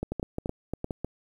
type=clicks; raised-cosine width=2 ms; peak=-17 dBFS; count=11; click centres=0.03 / 0.12 / 0.197 / 0.229 / 0.384 / 0.459 / 0.494 / 0.736 / 0.844 / 0.908 / 1.046 s; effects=9-bit